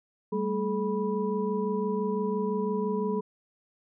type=tone cluster; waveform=sine; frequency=196.2 / 222.1 / 427.8 / 981 Hz; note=G3 / A3 / A4 / B5; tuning=+2 / +16 / -49 / -12 cents; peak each=-30 / -35 / -29 / -36 dBFS; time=0.32-3.21 s; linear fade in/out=10 ms; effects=none